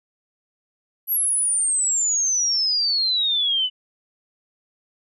sine exponential sweep, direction down, 11840 to 2960 Hz, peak -18 dBFS, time 1.07-3.7 s, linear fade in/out 50 ms, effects none

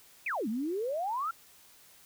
sine exponential two-way sweep, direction down then up, 2681 to 205.5 to 1389 Hz, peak -30 dBFS, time 0.26-1.31 s, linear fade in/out 5 ms, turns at 0.48 s, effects white hiss -58 dBFS RMS until 2.05 s

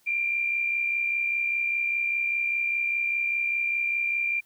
sine tone pair together, 2318 / 2383 Hz, D7 / D7, -23 / +25 cents, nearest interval unison, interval 48 cents, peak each -34 / -24 dBFS, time 0.06-4.41 s, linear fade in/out 20 ms, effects white hiss -64 dBFS RMS until 4.45 s

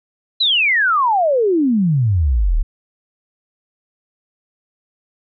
sine exponential sweep, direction down, 4100 to 33.27 Hz, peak -12 dBFS, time 0.4-2.63 s, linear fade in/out 10 ms, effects none

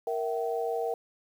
sine chord, E diminished, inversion second, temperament equal with one note detuned, 466.2 / 659.3 / 765.6 Hz, Bb4 / E5 / G5, 0 / 0 / -41 cents, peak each -30 / -34 / -34 dBFS, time 0.07-0.94 s, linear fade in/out 2 ms, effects 9-bit

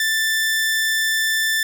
sawtooth tone, 1769 Hz, A6, 9 cents sharp, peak -14 dBFS, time 0-1.63 s, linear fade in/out 2 ms, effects none

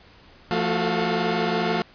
sawtooth tone cluster, 172 / 223.5 / 366.1 / 439.9 / 706 Hz, F3 / A3 / F#4 / A4 / F5, -26 / +27 / -18 / 0 / +19 cents, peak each -24 dBFS, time 0.51-1.82 s, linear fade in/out 0 ms, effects pink hiss -51 dBFS RMS until 1.94 s + resampled to 11025 Hz

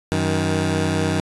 15% pulse tone pair together, 93.89 / 157.9 Hz, F#2 / D#3, +26 / +26 cents, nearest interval major sixth, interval 900 cents, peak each -15 dBFS, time 0.12-1.2 s, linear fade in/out 0 ms, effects resampled to 24000 Hz

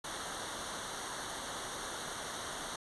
pink noise with comb filter, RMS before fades -41 dBFS, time 0.04-2.76 s, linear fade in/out 5 ms, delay 0.4 ms, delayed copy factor -0.8, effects resampled to 24000 Hz

